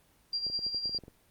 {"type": "tone with tremolo", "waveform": "sine", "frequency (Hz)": 4754, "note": "D8", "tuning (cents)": 20, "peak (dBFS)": -28, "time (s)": [0.33, 0.98], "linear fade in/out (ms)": 2, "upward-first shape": "sine", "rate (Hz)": 9.9, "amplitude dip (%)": 65}
{"type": "clicks", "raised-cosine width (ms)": 2, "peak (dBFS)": -34, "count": 11, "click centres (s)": [0.467, 0.5, 0.591, 0.666, 0.746, 0.857, 0.894, 0.948, 0.988, 1.037, 1.081]}
{"effects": ["pink hiss -65 dBFS RMS until 1.3 s", "Opus 24 kbps"]}